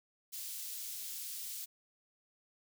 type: high-pass noise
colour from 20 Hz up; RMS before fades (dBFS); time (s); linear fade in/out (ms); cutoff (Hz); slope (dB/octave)
white; -43; 0.32-1.66; 20; 3900; 12
effects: none